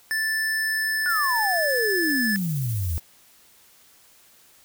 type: tone with pitch glide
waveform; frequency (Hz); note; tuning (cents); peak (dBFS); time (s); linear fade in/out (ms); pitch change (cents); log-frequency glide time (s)
square; 1760 to 1738.8; A6 to A6; 0 to -21; -23; 0.11-2.36; 0; -21; 0.57-2
type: exponential sweep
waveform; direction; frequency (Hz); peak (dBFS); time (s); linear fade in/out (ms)
sine; down; 1498 to 75.5; -23; 1.06-2.98; 0
type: noise with tremolo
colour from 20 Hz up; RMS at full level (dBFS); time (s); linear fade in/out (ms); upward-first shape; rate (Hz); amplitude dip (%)
violet; -35; 1.09-3; 10; sine; 15; 25
effects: white hiss -55 dBFS RMS until 4.64 s